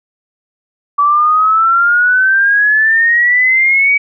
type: exponential sweep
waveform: sine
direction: up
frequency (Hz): 1145 to 2282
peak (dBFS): -7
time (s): 0.98-3.98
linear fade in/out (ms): 10
effects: none